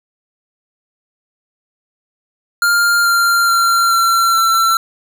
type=tone with pitch steps; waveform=square; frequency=1401 / 1387.3 / 1373.8 / 1360.3 / 1347 Hz; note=F6 / F6 / F6 / F6 / E6; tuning=+5 / -12 / -29 / -46 / +37 cents; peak=-11 dBFS; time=2.62-4.77 s; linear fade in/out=2 ms; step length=430 ms; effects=none